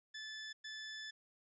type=tone bursts at uneven times; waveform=20% pulse; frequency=1741 Hz; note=A6; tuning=19 cents flat; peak=-40 dBFS; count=2; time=0.14-0.53 / 0.64-1.11 s; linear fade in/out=10 ms; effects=resampled to 16000 Hz